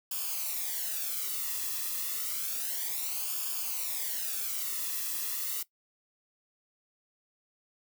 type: noise with flanger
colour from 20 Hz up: blue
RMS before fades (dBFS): -34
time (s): 0.11-5.63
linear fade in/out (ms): 5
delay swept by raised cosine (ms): 0.5 to 1.35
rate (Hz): 0.3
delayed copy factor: -0.7
effects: noise-tail reverb RT60 0.1 s tail -18 dB re dry